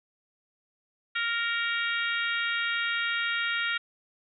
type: harmonic tone with a mistuned harmonic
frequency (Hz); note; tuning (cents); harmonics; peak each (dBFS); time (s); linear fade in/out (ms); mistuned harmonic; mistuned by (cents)
466.2; A#4; 0; 3 / 4 / 5 / 6 / 7 / 8; -30 / -32 / -34 / -36 / -37 / -38; 1.15-3.78; 10; 5; -18
effects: none